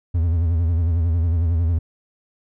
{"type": "tone with vibrato", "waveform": "triangle", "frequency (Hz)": 83.6, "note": "E2", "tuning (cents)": 25, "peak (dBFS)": -14, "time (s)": [0.14, 1.79], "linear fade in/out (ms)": 10, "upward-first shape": "sine", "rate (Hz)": 11, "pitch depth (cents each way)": 91, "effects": []}